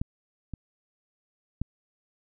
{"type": "clicks", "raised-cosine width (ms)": 5, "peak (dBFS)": [-16, -23, -16], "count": 3, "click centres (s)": [0.015, 0.537, 1.616], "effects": []}